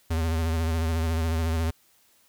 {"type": "tone with vibrato", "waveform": "square", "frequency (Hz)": 81.4, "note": "E2", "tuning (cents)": -21, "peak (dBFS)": -24, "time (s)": [0.1, 1.71], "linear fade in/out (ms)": 10, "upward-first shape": "sine", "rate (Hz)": 14, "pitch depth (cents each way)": 47, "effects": ["white hiss -62 dBFS RMS until 2.28 s"]}